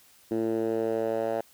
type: tone with band-pass filter sweep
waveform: 10% pulse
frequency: 112.4 Hz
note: A2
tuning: 37 cents sharp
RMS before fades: -28 dBFS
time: 0.31-1.41 s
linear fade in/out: 5 ms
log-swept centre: 320 to 650 Hz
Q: 2.4
effects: white hiss -58 dBFS RMS until 1.53 s